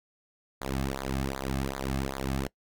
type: tone with flanger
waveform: sawtooth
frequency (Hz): 67.1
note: C2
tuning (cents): +44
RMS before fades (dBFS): -32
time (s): 0.61-2.48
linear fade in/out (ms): 5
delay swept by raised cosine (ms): 0.35 to 2.15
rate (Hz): 2.6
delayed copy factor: -0.95
effects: noise-tail reverb RT60 0.1 s tail -23 dB re dry